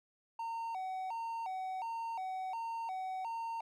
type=tone with vibrato; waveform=triangle; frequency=830 Hz; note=G#5; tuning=1 cent flat; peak=-35 dBFS; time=0.39-3.61 s; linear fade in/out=5 ms; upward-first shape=square; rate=1.4 Hz; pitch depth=170 cents each way; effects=none